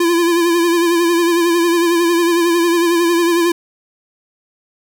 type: tone with vibrato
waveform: square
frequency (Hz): 341.3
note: F4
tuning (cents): -40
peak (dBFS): -12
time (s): 0-3.52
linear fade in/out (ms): 5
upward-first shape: sine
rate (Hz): 11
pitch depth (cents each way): 46
effects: none